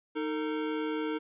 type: tone pair together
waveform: square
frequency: 310.6 / 451.7 Hz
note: D#4 / A4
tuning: -3 / +45 cents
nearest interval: tritone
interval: 648 cents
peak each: -33 / -35 dBFS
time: 0.15-1.19 s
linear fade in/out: 20 ms
effects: resampled to 8000 Hz